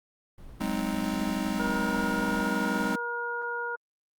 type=noise; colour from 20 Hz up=brown; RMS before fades=-45 dBFS; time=0.38-2.48 s; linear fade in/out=2 ms
type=chord; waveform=square; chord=Ab dominant seventh; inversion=third; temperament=just; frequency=186.89 / 207.7 / 259.6 / 311.5 Hz; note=Gb3 / Ab3 / C4 / Eb4; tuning=+18 / 0 / -13 / +2 cents; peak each=-36 / -32 / -34 / -35 dBFS; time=0.6-2.96 s; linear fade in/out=10 ms
type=harmonic tone; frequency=475.9 Hz; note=A#4; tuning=36 cents sharp; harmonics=1 / 2 / 3; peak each=-36 / -35 / -32 dBFS; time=1.59-3.76 s; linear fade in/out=10 ms
effects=Opus 24 kbps